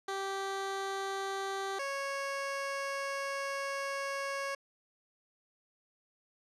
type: tone pair in turn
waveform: 15% pulse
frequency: 390 / 552.2 Hz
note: G4 / C#5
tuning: -9 / -7 cents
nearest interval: tritone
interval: 602 cents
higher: second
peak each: -28 dBFS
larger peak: neither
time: 0.08-1.79 / 1.79-4.55 s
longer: second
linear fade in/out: 5 ms
effects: low-pass 8000 Hz 12 dB/octave